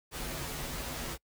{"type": "noise with comb filter", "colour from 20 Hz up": "pink", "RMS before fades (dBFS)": -38, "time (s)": [0.11, 1.18], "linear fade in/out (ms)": 50, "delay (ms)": 10, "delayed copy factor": -0.85, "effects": ["noise-tail reverb RT60 0.1 s tail -26 dB re dry"]}